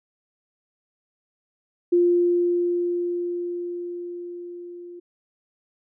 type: tone with level ramp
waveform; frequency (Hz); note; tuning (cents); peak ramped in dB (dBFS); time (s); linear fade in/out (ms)
sine; 350; F4; +4; -14 to -37; 1.92-5; 10
effects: none